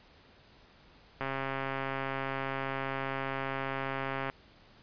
click train, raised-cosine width 0.5 ms, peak -19 dBFS, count 418, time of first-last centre 1.21-4.299 s, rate 135 Hz, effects pink hiss -59 dBFS RMS until 4.82 s + resampled to 11025 Hz

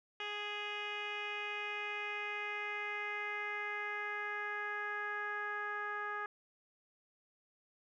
10% pulse tone with low-pass filter sweep, 415.3 Hz, G#4, in tune, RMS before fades -40 dBFS, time 0.2-6.26 s, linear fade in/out 2 ms, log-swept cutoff 3000 to 1500 Hz, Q 3.6, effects none

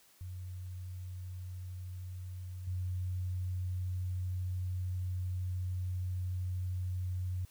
sine tone with level steps, 91.3 Hz, F#2, 23 cents flat, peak -40 / -33 dBFS, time 0.21-7.45 s, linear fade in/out 0 ms, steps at 2.67 s, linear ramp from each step 5 ms, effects white hiss -64 dBFS RMS until 7.5 s

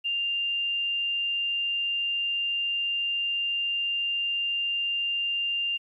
sine tone, 2794 Hz, F7, in tune, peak -25 dBFS, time 0.04-5.78 s, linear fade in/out 20 ms, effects 11-bit

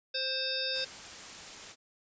harmonic tone, 525 Hz, C5, 6 cents sharp, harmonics 1 / 3 / 5 / 7 / 9 / 10, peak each -39 / -40 / -40 / -36 / -37 / -37 dBFS, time 0.14-0.85 s, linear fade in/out 10 ms
white noise, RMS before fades -45 dBFS, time 0.72-1.76 s, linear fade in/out 50 ms
effects resampled to 16000 Hz

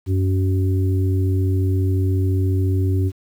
harmonic tone, 94.3 Hz, F#2, 33 cents sharp, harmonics 1 / 3 / 4, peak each -16 / -26 / -28 dBFS, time 0.06-3.12 s, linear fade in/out 50 ms, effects 8-bit

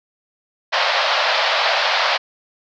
pink band-pass noise, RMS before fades -18 dBFS, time 0.72-2.18 s, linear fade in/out 20 ms, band 570 to 4900 Hz, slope 48 dB/octave, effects none

